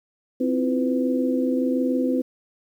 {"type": "tone cluster", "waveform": "sine", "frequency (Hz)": [259.1, 324.8, 346, 502], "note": ["C4", "E4", "F4", "B4"], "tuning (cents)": [-17, -26, -16, 28], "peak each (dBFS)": [-21, -30, -30, -26], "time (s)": [0.4, 2.22], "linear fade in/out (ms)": 10, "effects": ["9-bit"]}